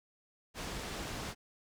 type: low-pass noise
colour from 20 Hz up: pink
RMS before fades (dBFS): -41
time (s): 0.54-1.35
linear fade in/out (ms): 50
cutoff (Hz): 7600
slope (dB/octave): 12
effects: none